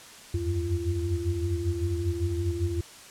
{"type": "tone cluster", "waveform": "sine", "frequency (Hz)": [81.9, 89.3, 94.5, 343.3], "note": ["E2", "F2", "F#2", "F4"], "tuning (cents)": [-11, 39, 37, -30], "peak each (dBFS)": -31, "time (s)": [0.34, 2.81], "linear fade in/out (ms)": 5, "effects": ["white hiss -47 dBFS RMS until 3.1 s", "low-pass 9000 Hz 12 dB/octave"]}